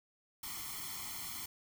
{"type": "noise with comb filter", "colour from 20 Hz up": "white", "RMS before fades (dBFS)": -43, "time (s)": [0.43, 1.46], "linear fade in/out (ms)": 5, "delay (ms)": 0.93, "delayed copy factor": 1, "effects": []}